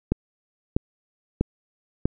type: click train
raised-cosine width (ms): 3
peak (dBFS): -7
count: 4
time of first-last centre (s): 0.12-2.055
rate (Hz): 1.55
effects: none